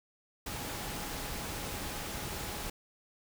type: tone in noise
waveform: sine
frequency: 830.6 Hz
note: G#5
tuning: in tune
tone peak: -50 dBFS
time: 0.46-2.7 s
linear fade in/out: 5 ms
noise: pink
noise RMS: -39 dBFS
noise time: 0.46-2.7 s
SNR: -14 dB
effects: none